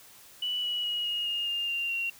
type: tone with pitch steps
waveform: sine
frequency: 2960 / 2929 / 2899 / 2869 / 2839 / 2810 / 2781 / 2752 Hz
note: F#7 / F#7 / F#7 / F7 / F7 / F7 / F7 / F7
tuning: 0 / -18 / -36 / +46 / +28 / +10 / -8 / -26 cents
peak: -28 dBFS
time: 0.42-2.1 s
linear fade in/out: 5 ms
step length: 210 ms
effects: white hiss -53 dBFS RMS until 2.19 s